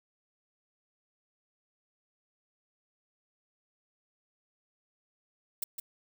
violet noise with echo, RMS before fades -32 dBFS, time 5.62-5.64 s, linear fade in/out 5 ms, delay 160 ms, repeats 1, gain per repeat -6 dB, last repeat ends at 5.8 s, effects none

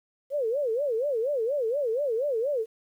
sine tone with vibrato, 510 Hz, C5, 44 cents flat, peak -24 dBFS, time 0.3-2.66 s, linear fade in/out 50 ms, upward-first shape sine, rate 4.2 Hz, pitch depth 260 cents each way, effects 10-bit

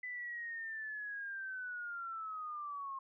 sine linear sweep, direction down, 2005 to 1068 Hz, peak -40 dBFS, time 0.03-2.99 s, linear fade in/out 5 ms, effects none

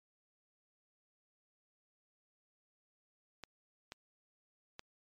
clicks, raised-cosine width 0.2 ms, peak -28 dBFS, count 3, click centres 3.437 / 3.921 / 4.794 s, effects MP3 64 kbps

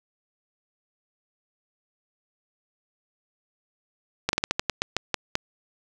slowing click train, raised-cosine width 0.2 ms, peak -5 dBFS, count 11, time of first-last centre 4.29-5.354 s, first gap 41 ms, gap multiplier 1.2, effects none

